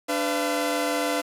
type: tone cluster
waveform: sawtooth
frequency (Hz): 293.8 / 504 / 681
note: D4 / B4 / F5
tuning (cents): +1 / +35 / -44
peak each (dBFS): -24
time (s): 0.08-1.22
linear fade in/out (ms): 20
effects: resampled to 32000 Hz + 7-bit